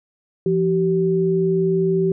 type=tone pair together; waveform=sine; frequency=170.38 / 383.6 Hz; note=F3 / G4; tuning=-42 / -37 cents; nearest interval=octave + major second; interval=1405 cents; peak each=-20 / -17 dBFS; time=0.46-2.12 s; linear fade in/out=2 ms; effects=none